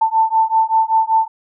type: beating tone pair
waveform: sine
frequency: 887 / 892.2 Hz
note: A5 / A5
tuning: +14 / +24 cents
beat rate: 5.2 Hz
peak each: -15 dBFS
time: 0.01-1.28 s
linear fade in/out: 10 ms
effects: none